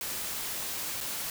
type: noise with dropouts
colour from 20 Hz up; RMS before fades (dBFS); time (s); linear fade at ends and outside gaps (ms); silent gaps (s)
white; -35; 0.01-1.3; 1; 1.005-1.01
effects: none